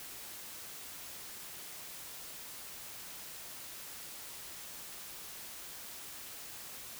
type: silence
effects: white hiss -47 dBFS RMS until 6.99 s